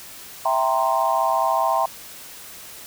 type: chord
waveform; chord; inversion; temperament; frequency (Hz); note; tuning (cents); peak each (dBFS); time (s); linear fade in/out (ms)
sine; C dominant seventh; first; equal; 659.3 / 784 / 932.3 / 1046.5; E5 / G5 / Bb5 / C6; 0 / 0 / 0 / 0; -23; 0.45-1.86; 5
effects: white hiss -40 dBFS RMS until 2.86 s